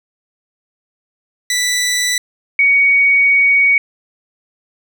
15% pulse / sine tone pair in turn, 1975.5 / 2242 Hz, B6 / C#7, 0 / +19 cents, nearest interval major second, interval 219 cents, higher second, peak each -8 dBFS, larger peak neither, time 1.5-2.18 / 2.59-3.78 s, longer second, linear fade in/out 2 ms, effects none

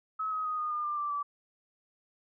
sine tone with pitch steps, 1285 / 1265.8 / 1247 / 1228.4 / 1210.1 / 1192 / 1174.3 / 1156.8 Hz, E6 / D#6 / D#6 / D#6 / D#6 / D6 / D6 / D6, -45 / +29 / +3 / -23 / -49 / +25 / -1 / -27 cents, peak -30 dBFS, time 0.19-1.23 s, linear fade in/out 10 ms, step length 130 ms, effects none

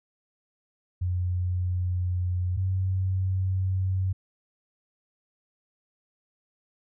sine tone pair in turn, 90.1 / 94.06 Hz, F#2 / F#2, -45 / +29 cents, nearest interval minor second, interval 74 cents, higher second, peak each -24 / -23 dBFS, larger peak second, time 1.01-2.57 / 2.57-4.13 s, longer neither, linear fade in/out 10 ms, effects none

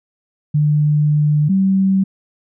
sine tone pair in turn, 149.4 / 192.21 Hz, D3 / G3, +30 / -34 cents, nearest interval major third, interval 436 cents, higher second, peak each -11 dBFS, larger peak neither, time 0.54-1.49 / 1.49-2.04 s, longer first, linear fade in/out 10 ms, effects none

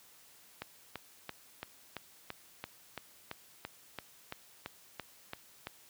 click train, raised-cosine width 0.3 ms, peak -23 dBFS, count 16, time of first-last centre 0.62-5.671 s, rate 2.97 Hz, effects white hiss -60 dBFS RMS until 5.89 s + high-pass 60 Hz 12 dB/octave

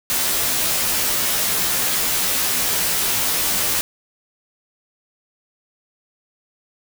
white noise with comb filter, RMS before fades -20 dBFS, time 0.1-3.81 s, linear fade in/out 0 ms, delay 14 ms, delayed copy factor -0.8, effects none

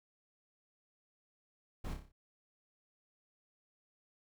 brown noise with echo, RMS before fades -38 dBFS, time 1.84-1.94 s, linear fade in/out 10 ms, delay 30 ms, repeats 6, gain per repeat -5 dB, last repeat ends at 2.12 s, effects none

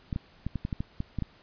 clicks, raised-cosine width 5 ms, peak -18 dBFS, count 10, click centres 0.128 / 0.161 / 0.466 / 0.557 / 0.651 / 0.728 / 0.805 / 1.004 / 1.187 / 1.223 s, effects pink hiss -58 dBFS RMS until 1.42 s + resampled to 11025 Hz

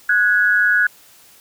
sine tone pair together, 1467 / 1665.5 Hz, F#6 / G#6, -15 / +4 cents, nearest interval major second, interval 219 cents, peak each -14 / -16 dBFS, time 0.09-0.87 s, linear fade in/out 5 ms, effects white hiss -48 dBFS RMS until 1.4 s

